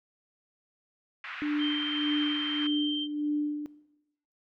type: band-pass noise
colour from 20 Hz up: pink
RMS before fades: -40 dBFS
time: 1.24-2.67 s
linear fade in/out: 2 ms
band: 1300 to 2600 Hz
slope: 24 dB/octave
type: tone with tremolo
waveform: sine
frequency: 296.5 Hz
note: D4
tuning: 17 cents sharp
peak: -25 dBFS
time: 1.42-3.66 s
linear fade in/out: 0 ms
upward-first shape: sine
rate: 1.7 Hz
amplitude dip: 65%
type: tone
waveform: sine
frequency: 3138 Hz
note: G7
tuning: 1 cent sharp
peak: -31 dBFS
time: 1.58-3.08 s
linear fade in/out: 50 ms
effects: noise-tail reverb RT60 0.9 s tail -17 dB re dry